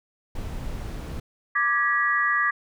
brown noise, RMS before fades -32 dBFS, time 0.35-1.2 s, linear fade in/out 5 ms
sine chord, G# diminished, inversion second, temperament equal with one note detuned, 1174.7 / 1661.2 / 1931.5 Hz, D6 / G#6 / B6, 0 / 0 / -39 cents, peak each -24 dBFS, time 1.55-2.51 s, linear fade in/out 10 ms
effects none

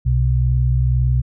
sine tone pair together, 63.9 / 125.93 Hz, C2 / B2, -40 / +34 cents, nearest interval octave, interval 1174 cents, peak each -16 dBFS, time 0.05-1.22 s, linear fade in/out 20 ms, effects none

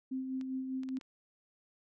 sine tone with tremolo, 261.6 Hz, C4, in tune, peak -33 dBFS, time 0.11-0.99 s, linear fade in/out 10 ms, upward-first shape sine, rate 5 Hz, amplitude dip 40%
clicks, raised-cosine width 0.2 ms, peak -35 dBFS, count 5, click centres 0.412 / 0.834 / 0.889 / 0.97 / 1.012 s
effects none

